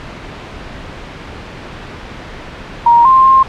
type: tone with pitch steps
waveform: sine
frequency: 942 / 1052 / 1061 Hz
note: A#5 / C6 / C6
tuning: +18 / +9 / +24 cents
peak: -4 dBFS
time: 2.86-3.43 s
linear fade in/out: 5 ms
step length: 190 ms
effects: pink hiss -29 dBFS RMS until 3.48 s + low-pass 3000 Hz 12 dB/octave